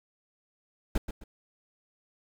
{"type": "noise with echo", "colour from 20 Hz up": "brown", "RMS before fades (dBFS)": -25, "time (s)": [0.95, 0.98], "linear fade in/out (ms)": 5, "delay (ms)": 130, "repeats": 2, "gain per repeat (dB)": -10, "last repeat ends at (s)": 1.24, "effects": []}